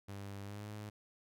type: tone with pitch glide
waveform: sawtooth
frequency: 99.7 to 105.38 Hz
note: G2 to G#2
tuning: +30 to +26 cents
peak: -40 dBFS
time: 0.08-0.9 s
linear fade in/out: 10 ms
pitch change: +96 cents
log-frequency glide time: 0.43-0.66 s
effects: none